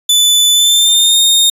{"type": "tone with pitch glide", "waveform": "sawtooth", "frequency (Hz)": [3495, 3679], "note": ["A7", "A#7"], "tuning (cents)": [-12, -24], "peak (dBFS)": -4, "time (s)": [0.09, 1.5], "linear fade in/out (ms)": 5, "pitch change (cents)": 88, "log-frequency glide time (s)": [0.52, 1.19], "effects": ["resampled to 32000 Hz"]}